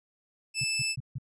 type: tone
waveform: 20% pulse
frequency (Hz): 2632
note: E7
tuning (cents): -3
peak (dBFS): -23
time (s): 0.54-0.96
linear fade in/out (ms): 50
type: tone bursts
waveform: sine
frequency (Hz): 130.81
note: C3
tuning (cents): 0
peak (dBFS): -31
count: 4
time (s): 0.61-1.184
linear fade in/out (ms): 5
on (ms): 31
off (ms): 150
effects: resampled to 24000 Hz